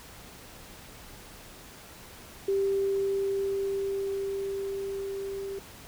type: tone with level ramp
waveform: sine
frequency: 392.6 Hz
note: G4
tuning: 3 cents sharp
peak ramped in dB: -23 to -33 dBFS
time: 2.48-5.59 s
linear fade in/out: 5 ms
effects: pink hiss -48 dBFS RMS until 5.87 s